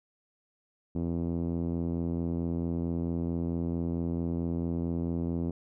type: tone with low-pass filter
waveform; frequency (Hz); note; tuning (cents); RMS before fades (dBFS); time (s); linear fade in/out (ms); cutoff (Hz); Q
5% pulse; 84.5; E2; +43; -31; 0.95-5.51; 5; 250; 1.3
effects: none

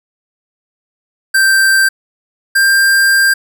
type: tone pair in turn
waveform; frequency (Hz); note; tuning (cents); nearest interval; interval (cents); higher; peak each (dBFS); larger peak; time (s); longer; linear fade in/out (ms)
square; 1568 / 1589; G6 / G6; 0 / +23; unison; 23; second; -8; neither; 1.34-1.89 / 2.55-3.34; second; 10
effects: none

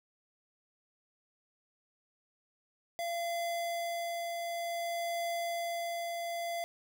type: tone with tremolo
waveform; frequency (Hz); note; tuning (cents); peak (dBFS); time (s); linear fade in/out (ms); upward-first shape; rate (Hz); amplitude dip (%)
square; 683; F5; -39; -33; 2.99-6.64; 0; triangle; 0.55; 30
effects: none

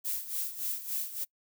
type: noise with tremolo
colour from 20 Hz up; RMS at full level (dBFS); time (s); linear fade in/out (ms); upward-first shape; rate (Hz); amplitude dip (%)
violet; -32; 0.04-1.25; 20; sine; 3.5; 75
effects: noise-tail reverb RT60 0.1 s tail -25 dB re dry

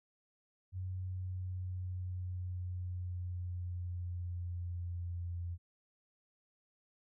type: tone with pitch glide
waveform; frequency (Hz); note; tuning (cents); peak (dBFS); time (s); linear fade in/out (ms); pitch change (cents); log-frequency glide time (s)
sine; 92.5 to 86.81; F#2 to F2; 0 to -10; -37; 0.72-5.58; 50; -110; 0.94-5.45
effects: none

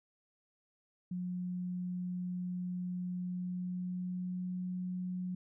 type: tone with pitch glide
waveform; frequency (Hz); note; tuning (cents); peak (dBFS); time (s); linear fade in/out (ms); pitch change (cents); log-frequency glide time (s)
sine; 180 to 181.88; F#3 to F#3; -47 to -29; -35; 1.11-5.35; 5; +18; 3.18-4.62
effects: none

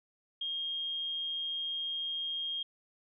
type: tone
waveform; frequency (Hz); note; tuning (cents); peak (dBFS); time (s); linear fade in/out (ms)
sine; 3233; G#7; -47; -33; 0.41-2.63; 5
effects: none

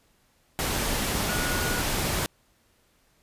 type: tone in noise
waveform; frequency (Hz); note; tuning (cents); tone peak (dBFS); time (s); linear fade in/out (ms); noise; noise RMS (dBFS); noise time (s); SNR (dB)
sine; 1453; F#6; -32; -32; 1.29-1.81; 0; pink; -27; 0.59-2.26; -8
effects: pink hiss -65 dBFS RMS until 3.22 s + resampled to 32000 Hz

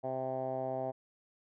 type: tone with low-pass filter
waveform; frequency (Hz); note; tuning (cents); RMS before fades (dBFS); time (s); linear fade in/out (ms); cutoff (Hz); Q
10% pulse; 130.81; C3; 0; -36; 0.03-0.92; 20; 710; 5.2
effects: none

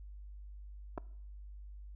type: clicks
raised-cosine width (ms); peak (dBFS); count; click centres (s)
1; -26; 2; 0.977 / 0.98
effects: noise-tail reverb RT60 0.7 s tail -22 dB re dry + added 50 Hz sine -46 dBFS peak until 1.95 s

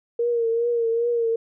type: tone with vibrato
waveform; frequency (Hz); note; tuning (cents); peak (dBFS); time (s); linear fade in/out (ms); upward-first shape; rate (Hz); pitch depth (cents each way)
sine; 466.2; A#4; 0; -19; 0.19-1.36; 5; triangle; 2.5; 53
effects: none

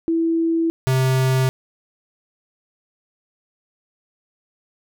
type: tone pair in turn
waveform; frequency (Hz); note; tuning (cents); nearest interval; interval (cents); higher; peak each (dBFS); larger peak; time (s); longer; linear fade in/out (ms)
sine / square; 329.6 / 130.8; E4 / C3; 0 / 0; octave + major third; 1600; first; -16; neither; 0.08-0.7 / 0.87-1.49; neither; 0
effects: none

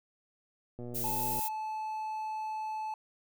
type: click train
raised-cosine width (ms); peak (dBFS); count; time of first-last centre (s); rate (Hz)
2; -30; 74; 0.79-1.393; 121
type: noise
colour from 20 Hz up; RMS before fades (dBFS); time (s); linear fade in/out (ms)
violet; -35; 0.94-1.49; 20
type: tone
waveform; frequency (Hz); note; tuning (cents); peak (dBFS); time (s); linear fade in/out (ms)
triangle; 868; A5; -24; -32; 1.04-2.94; 2
effects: none

